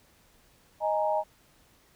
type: chord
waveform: sine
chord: D# suspended fourth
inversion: none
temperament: equal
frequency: 622.3 / 830.6 / 932.3 Hz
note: D#5 / G#5 / A#5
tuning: 0 / 0 / 0 cents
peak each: -27 / -29 / -31 dBFS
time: 0.8-1.24 s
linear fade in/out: 50 ms
effects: pink hiss -62 dBFS RMS until 1.95 s